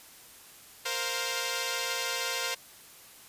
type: chord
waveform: 5% pulse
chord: Bb suspended second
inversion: none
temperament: equal with one note detuned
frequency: 466.2 / 523.3 / 702.1 Hz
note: Bb4 / C5 / F5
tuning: 0 / 0 / +9 cents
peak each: -23 / -21 / -26 dBFS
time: 0.85-2.55 s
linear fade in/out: 10 ms
effects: white hiss -52 dBFS RMS until 3.28 s + resampled to 32000 Hz